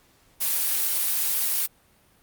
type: noise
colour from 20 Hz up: blue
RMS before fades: -24 dBFS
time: 0.4-1.67 s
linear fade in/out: 20 ms
effects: pink hiss -60 dBFS RMS until 2.22 s + Opus 48 kbps